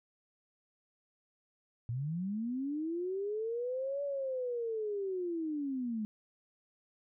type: linear two-way sweep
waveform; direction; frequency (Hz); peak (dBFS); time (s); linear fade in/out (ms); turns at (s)
sine; up then down; 112 to 573 to 208.8; -33; 1.89-6.05; 0; 4.03
effects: none